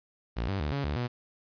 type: tone with pitch steps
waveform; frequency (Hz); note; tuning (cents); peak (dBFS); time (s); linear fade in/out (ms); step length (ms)
sawtooth; 57.7 / 97.8 / 74.2 / 140.4 / 73.3 / 122.1; A#1 / G2 / D2 / C#3 / D2 / B2; -17 / -4 / +18 / +22 / -3 / -19; -25; 0.36-1.08; 20; 120
effects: resampled to 11025 Hz + 10-bit